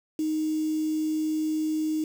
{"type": "tone with quantisation", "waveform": "sine", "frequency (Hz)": 311.1, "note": "D#4", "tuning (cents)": 0, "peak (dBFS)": -24, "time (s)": [0.19, 2.04], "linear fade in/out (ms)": 2, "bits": 7, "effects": []}